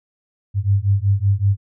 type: beating tone pair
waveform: sine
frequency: 97 / 102.3 Hz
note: G2 / G#2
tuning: -18 / -26 cents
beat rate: 5.3 Hz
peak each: -17 dBFS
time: 0.54-1.57 s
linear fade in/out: 50 ms
effects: none